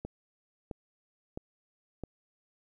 click train, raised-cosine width 2 ms, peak -24 dBFS, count 4, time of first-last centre 0.05-2.037 s, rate 1.51 Hz, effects 11-bit

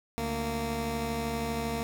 15% pulse tone pair together, 72.6 / 230.5 Hz, D2 / A#3, -19 / -19 cents, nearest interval octave + minor sixth, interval 2000 cents, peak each -29 / -25 dBFS, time 0.18-1.83 s, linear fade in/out 0 ms, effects none

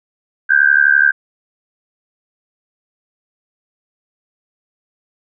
sine tone with amplitude modulation, 1568 Hz, G6, in tune, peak -4 dBFS, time 0.49-1.12 s, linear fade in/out 20 ms, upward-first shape sine, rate 71.9 Hz, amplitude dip 95%, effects none

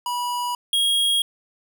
square tone pair in turn, 975 / 3279 Hz, B5 / G#7, -23 / -23 cents, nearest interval octave + major sixth, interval 2100 cents, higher second, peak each -24 / -18 dBFS, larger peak second, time 0.06-0.55 / 0.73-1.22 s, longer neither, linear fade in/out 2 ms, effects none

